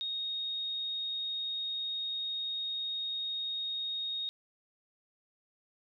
sine tone, 3729 Hz, A#7, in tune, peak -33 dBFS, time 0.01-4.29 s, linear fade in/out 0 ms, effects none

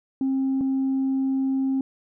sine tone pair in turn, 267.1 / 267.1 Hz, C4 / C4, +36 / +36 cents, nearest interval unison, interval 0 cents, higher neither, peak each -19 dBFS, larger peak neither, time 0.21-0.61 / 0.61-1.81 s, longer second, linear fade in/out 2 ms, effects tanh soft clip ceiling -18 dBFS

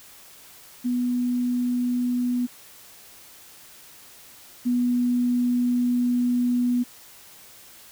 sine tone pair in turn, 245.9 / 244.8 Hz, B3 / B3, -7 / -15 cents, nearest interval unison, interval 8 cents, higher first, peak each -21 / -19 dBFS, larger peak second, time 0.84-2.47 / 4.65-6.84 s, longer second, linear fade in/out 20 ms, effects white hiss -48 dBFS RMS until 7.91 s

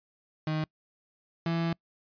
35% pulse tone pair in turn, 155.6 / 166.72 Hz, D#3 / E3, 0 / +20 cents, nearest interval minor second, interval 120 cents, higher second, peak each -26 / -25 dBFS, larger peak second, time 0.47-0.64 / 1.46-1.73 s, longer second, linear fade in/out 2 ms, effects noise-tail reverb RT60 0.1 s tail -26 dB re dry + resampled to 11025 Hz

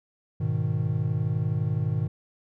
triangle chord, G# minor, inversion none, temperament equal, 103.83 / 123.47 / 155.56 Hz, G#2 / B2 / D#3, 0 / 0 / 0 cents, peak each -26 dBFS, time 0.4-2.08 s, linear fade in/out 10 ms, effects none

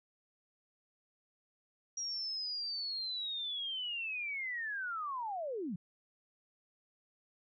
sine linear sweep, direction down, 5700 to 155.56 Hz, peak -36 dBFS, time 1.97-5.76 s, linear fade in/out 5 ms, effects none

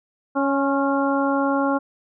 harmonic tone with a mistuned harmonic, 277.2 Hz, C#4, in tune, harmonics 1 / 2 / 3 / 4 / 5, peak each -21 / -24 / -26 / -27 / -28 dBFS, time 0.35-1.79 s, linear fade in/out 20 ms, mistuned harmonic 4, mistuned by -33 cents, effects none

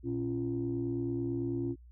sine tone cluster, 118.9 / 275 / 344.1 Hz, A#2 / C#4 / F4, +35 / -14 / -26 cents, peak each -36 / -34 / -34 dBFS, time 0.03-1.76 s, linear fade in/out 50 ms, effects tanh soft clip ceiling -23 dBFS + added 60 Hz sine -51 dBFS peak until 1.91 s

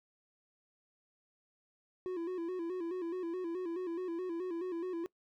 triangle tone with vibrato, 351.1 Hz, F4, 9 cents sharp, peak -33 dBFS, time 2.06-5.06 s, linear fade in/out 0 ms, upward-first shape square, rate 4.7 Hz, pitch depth 81 cents each way, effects noise-tail reverb RT60 0.1 s tail -22 dB re dry

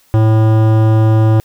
sine tone with hard clipping, 110 Hz, A2, in tune, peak -9 dBFS, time 0.14-1.4 s, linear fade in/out 0 ms, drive 16 dB, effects white hiss -52 dBFS RMS until 1.44 s

